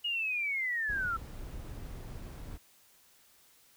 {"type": "linear sweep", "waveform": "sine", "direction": "down", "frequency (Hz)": [2890, 1312], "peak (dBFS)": -30, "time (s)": [0.04, 1.17], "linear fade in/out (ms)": 10}
{"type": "noise", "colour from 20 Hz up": "brown", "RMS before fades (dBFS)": -43, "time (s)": [0.88, 2.58], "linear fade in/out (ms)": 20}
{"effects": ["white hiss -63 dBFS RMS until 3.76 s"]}